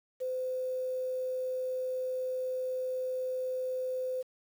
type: tone with quantisation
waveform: sine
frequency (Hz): 512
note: C5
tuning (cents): -38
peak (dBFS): -31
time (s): 0.2-4.23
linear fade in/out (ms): 20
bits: 9
effects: none